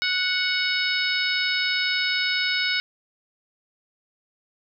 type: harmonic tone with a mistuned harmonic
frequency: 738 Hz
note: F#5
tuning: 5 cents flat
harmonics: 2 / 3 / 4 / 5 / 6 / 7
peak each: -27 / -26 / -31 / -28 / -32 / -30 dBFS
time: 0.02-2.8 s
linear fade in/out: 0 ms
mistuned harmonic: 5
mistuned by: +38 cents
effects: none